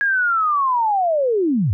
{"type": "linear sweep", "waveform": "sine", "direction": "down", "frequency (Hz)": [1661.2, 81.6], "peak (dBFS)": -15, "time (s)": [0.01, 1.73], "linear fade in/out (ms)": 0, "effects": []}